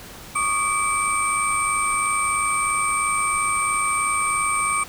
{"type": "tone cluster", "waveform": "sine", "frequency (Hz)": [1117, 1220, 2315, 8580], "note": ["C#6", "D#6", "D7", "C9"], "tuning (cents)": [13, -34, -25, 42], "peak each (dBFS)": -24, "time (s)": [0.35, 4.84], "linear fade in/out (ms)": 10, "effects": ["tanh soft clip ceiling -12 dBFS", "pink hiss -40 dBFS RMS until 4.88 s"]}